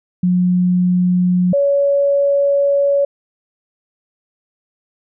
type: tone pair in turn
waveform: sine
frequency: 180 / 563.1 Hz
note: F#3 / C#5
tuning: -47 / +27 cents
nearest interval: octave + minor sixth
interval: 1974 cents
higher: second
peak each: -11 dBFS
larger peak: neither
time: 0.23-1.53 / 1.53-3.05 s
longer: second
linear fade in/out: 5 ms
effects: none